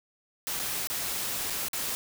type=noise with dropouts; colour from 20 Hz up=white; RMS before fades=-32 dBFS; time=0.47-1.95 s; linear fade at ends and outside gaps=0 ms; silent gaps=0.592-0.597 / 0.872-0.9 / 1.5-1.504 / 1.684-1.732 s; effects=none